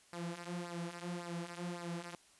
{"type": "tone with flanger", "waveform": "sawtooth", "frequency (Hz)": 173.2, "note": "F3", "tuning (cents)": -14, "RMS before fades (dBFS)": -43, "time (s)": [0.13, 2.15], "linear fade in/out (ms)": 0, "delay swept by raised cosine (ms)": [0.3, 6.1], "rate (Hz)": 1.8, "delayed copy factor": -0.75, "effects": ["white hiss -65 dBFS RMS until 2.39 s", "resampled to 24000 Hz"]}